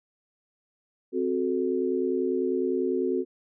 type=chord; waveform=sine; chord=F# diminished; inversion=second; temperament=equal; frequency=261.6 / 370 / 440 Hz; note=C4 / F#4 / A4; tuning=0 / 0 / 0 cents; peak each=-29 / -26 / -30 dBFS; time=1.12-3.25 s; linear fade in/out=50 ms; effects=none